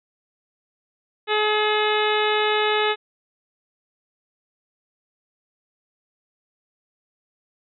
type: harmonic tone with a mistuned harmonic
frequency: 424.8 Hz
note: G#4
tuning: 39 cents sharp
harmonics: 1 / 2 / 3 / 4 / 5 / 6 / 7 / 8 / 9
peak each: -22 / -25 / -27 / -28 / -29 / -30 / -30 / -31 / -32 dBFS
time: 1.27-2.96 s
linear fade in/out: 50 ms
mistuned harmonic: 8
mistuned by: +48 cents
effects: none